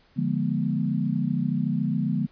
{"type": "chord", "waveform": "sine", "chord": "D diminished seventh", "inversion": "none", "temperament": "equal with one note detuned", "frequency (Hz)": [146.83, 174.61, 207.7, 241.6], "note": ["D3", "F3", "Ab3", "Cb4"], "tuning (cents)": [0, 0, 0, -38], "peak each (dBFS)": -28, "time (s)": [0.16, 2.27], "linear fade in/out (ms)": 20, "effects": ["pink hiss -60 dBFS RMS until 2.31 s", "resampled to 11025 Hz"]}